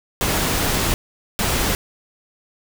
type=noise bursts at uneven times; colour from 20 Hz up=pink; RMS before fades=-20 dBFS; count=2; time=0.21-0.94 / 1.39-1.75 s; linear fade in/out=0 ms; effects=none